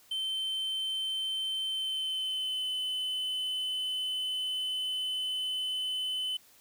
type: tone with pitch glide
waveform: triangle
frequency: 3093 to 3029 Hz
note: G7 to F#7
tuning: -24 to +40 cents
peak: -29 dBFS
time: 0.11-6.37 s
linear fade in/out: 5 ms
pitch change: -36 cents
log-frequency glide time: 1.68-2.72 s
effects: white hiss -60 dBFS RMS until 6.6 s